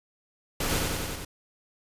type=noise with echo; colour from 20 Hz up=pink; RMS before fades=-28 dBFS; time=0.6-0.79 s; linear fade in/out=5 ms; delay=92 ms; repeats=5; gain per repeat=-2 dB; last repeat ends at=1.25 s; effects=resampled to 32000 Hz

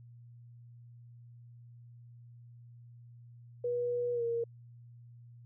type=tone with pitch glide; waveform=sine; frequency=484.5 to 466.4 Hz; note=B4 to A#4; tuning=-33 to +1 cents; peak=-30 dBFS; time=3.64-4.44 s; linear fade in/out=5 ms; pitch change=-66 cents; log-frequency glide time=4.13-4.23 s; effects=added 119 Hz sine -51 dBFS peak until 5.45 s

